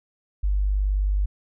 sine tone, 49.47 Hz, G1, 17 cents sharp, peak -19 dBFS, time 0.43-1.26 s, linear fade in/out 10 ms, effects none

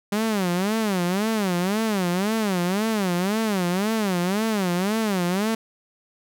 sawtooth tone with vibrato, 197.7 Hz, G3, 15 cents sharp, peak -17 dBFS, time 0.12-5.55 s, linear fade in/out 5 ms, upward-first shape sine, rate 1.9 Hz, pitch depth 220 cents each way, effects none

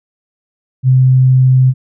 sine tone, 129.5 Hz, C3, 17 cents flat, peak -5 dBFS, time 0.83-1.74 s, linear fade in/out 50 ms, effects none

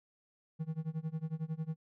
triangle tone with tremolo, 159 Hz, D#3, 38 cents sharp, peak -30 dBFS, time 0.59-1.76 s, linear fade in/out 20 ms, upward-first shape sine, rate 11 Hz, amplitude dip 95%, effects none

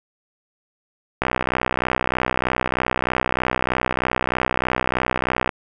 click train, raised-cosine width 0.5 ms, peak -4 dBFS, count 271, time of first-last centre 1.22-5.492 s, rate 63.2 Hz, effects none

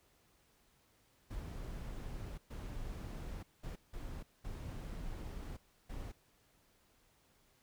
brown noise bursts at uneven times, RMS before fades -44 dBFS, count 6, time 1.3-2.38 / 2.5-3.43 / 3.63-3.76 / 3.93-4.23 / 4.44-5.57 / 5.89-6.12 s, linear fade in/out 10 ms, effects pink hiss -71 dBFS RMS until 7.62 s

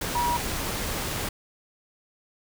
sine tone in noise, 961 Hz, B5, 48 cents flat, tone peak -23 dBFS, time 0.15-0.37 s, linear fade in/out 5 ms, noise pink, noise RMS -30 dBFS, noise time 0.01-1.29 s, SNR +4 dB, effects none

